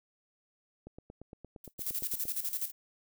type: click train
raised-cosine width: 2 ms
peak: -33 dBFS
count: 13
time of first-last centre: 0.87-2.254 s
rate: 8.67 Hz
type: noise with exponential decay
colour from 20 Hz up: violet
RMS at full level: -43 dBFS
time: 1.64-1.74 s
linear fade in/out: 5 ms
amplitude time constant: 20 ms
type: noise with tremolo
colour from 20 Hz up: violet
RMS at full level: -33 dBFS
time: 1.78-2.72 s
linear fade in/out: 50 ms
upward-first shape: square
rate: 12 Hz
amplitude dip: 70%
effects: none